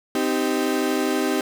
35% pulse chord, C minor, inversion none, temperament equal with one note detuned, 258.9 / 311.1 / 392 Hz, C4 / Eb4 / G4, -18 / 0 / 0 cents, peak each -23 dBFS, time 0.15-1.41 s, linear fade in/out 2 ms, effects none

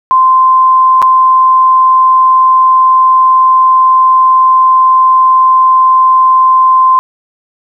sine tone with dropouts, 1039 Hz, C6, 12 cents flat, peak -3 dBFS, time 0.11-6.99 s, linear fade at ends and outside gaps 0 ms, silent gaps 1.018-1.025 s, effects none

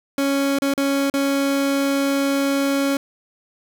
30% pulse tone with dropouts, 277.2 Hz, C#4, in tune, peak -15 dBFS, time 0.18-2.97 s, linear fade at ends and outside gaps 2 ms, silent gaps 0.587-0.62 / 0.738-0.777 / 1.1-1.139 s, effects none

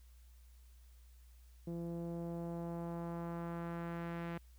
sawtooth tone with low-pass filter sweep, 169.6 Hz, E3, 50 cents sharp, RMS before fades -42 dBFS, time 1.67-4.38 s, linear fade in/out 5 ms, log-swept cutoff 420 to 2200 Hz, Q 1.3, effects added 60 Hz sine -57 dBFS peak until 4.58 s + white hiss -72 dBFS RMS until 4.58 s

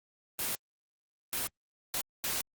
white noise bursts at uneven times, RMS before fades -33 dBFS, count 4, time 0.39-0.55 / 1.33-1.47 / 1.94-2.01 / 2.24-2.41 s, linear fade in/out 0 ms, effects Opus 24 kbps

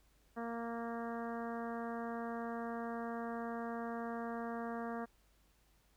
harmonic tone, 232.3 Hz, A#3, 6 cents flat, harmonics 1 / 2 / 3 / 4 / 5 / 6 / 7 / 8, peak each -42 / -45 / -45 / -51 / -49 / -54 / -53 / -58 dBFS, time 0.36-5.06 s, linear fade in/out 20 ms, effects added 50 Hz sine -70 dBFS peak until 5.96 s + pink hiss -73 dBFS RMS until 5.96 s

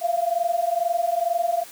sine tone pair together, 676.3 / 698.5 Hz, E5 / F5, +44 / 0 cents, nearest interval minor second, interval 56 cents, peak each -23 dBFS, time 0.01-1.64 s, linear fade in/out 20 ms, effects white hiss -43 dBFS RMS until 1.71 s + high-pass 150 Hz 12 dB/octave

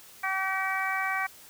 harmonic tone, 382.5 Hz, G4, 42 cents flat, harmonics 2 / 3 / 4 / 5 / 6, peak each -33 / -33 / -33 / -33 / -33 dBFS, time 0.23-1.27 s, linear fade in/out 10 ms, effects white hiss -51 dBFS RMS until 1.49 s

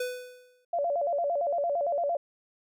square tone with exponential decay, 498.4 Hz, B4, 16 cents sharp, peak -28 dBFS, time 0-0.65 s, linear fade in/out 5 ms, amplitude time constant 140 ms
sine tone with vibrato, 627 Hz, D#5, 13 cents sharp, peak -25 dBFS, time 0.73-2.17 s, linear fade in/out 5 ms, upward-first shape square, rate 8.8 Hz, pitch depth 160 cents each way
effects none

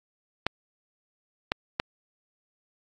clicks, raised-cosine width 0.3 ms, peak -8 dBFS, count 3, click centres 0.466 / 1.519 / 1.799 s, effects AAC 48 kbps

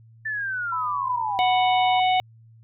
sine linear sweep, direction down, 1779 to 757 Hz, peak -25 dBFS, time 0.25-1.39 s, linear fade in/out 10 ms
sine tone with pitch glide, 997 to 972.5 Hz, B5 to B5, +16 to -27 cents, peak -27 dBFS, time 0.72-2 s, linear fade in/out 5 ms, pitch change -43 cents, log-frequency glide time 0.92-1.88 s
harmonic tone, 740 Hz, F#5, in tune, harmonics 1 / 3 / 4 / 5, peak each -18 / -28 / -30 / -32 dBFS, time 1.39-2.2 s, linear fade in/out 0 ms
effects added 113 Hz sine -48 dBFS peak until 2.63 s

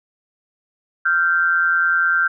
sine tone pair together, 1388 / 1558 Hz, F6 / G6, -11 / -11 cents, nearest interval major second, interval 200 cents, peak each -17 dBFS, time 1.05-2.28 s, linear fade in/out 10 ms, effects none

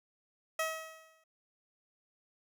15% pulse tone with exponential decay, 640 Hz, D#5, 49 cents sharp, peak -23 dBFS, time 0.59-1.24 s, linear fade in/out 5 ms, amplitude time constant 140 ms, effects none

